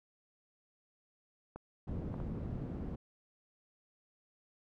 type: clicks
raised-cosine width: 1 ms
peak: -31 dBFS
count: 3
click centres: 1.56 / 2.142 / 2.202 s
type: low-pass noise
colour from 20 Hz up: white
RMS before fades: -40 dBFS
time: 1.87-2.96 s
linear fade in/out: 10 ms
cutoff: 200 Hz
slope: 12 dB/octave
effects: none